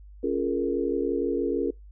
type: chord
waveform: sine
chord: Bb minor seventh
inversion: first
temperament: equal with one note detuned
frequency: 277.2 / 349.2 / 419.9 / 466.2 Hz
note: Db4 / F4 / Ab4 / Bb4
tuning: 0 / 0 / +19 / 0 cents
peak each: -29 dBFS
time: 0.23-1.71 s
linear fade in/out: 10 ms
effects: noise-tail reverb RT60 0.2 s tail -25 dB re dry + added 50 Hz sine -44 dBFS peak until 1.91 s